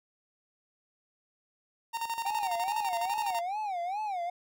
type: tone with tremolo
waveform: 45% pulse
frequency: 920 Hz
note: A#5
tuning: 23 cents flat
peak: -30 dBFS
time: 1.93-3.41 s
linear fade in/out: 20 ms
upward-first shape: square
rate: 12 Hz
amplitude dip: 65%
type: tone with vibrato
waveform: triangle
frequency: 770 Hz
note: G5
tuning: 31 cents flat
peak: -29 dBFS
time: 2.25-4.3 s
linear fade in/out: 5 ms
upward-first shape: sine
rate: 2.4 Hz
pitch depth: 200 cents each way
effects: none